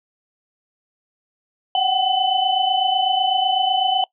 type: tone cluster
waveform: sine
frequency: 743 / 771 / 3017 Hz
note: F#5 / G5 / F#7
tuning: +7 / -29 / +33 cents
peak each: -20 dBFS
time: 1.75-4.04 s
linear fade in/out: 2 ms
effects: noise-tail reverb RT60 0.1 s tail -23 dB re dry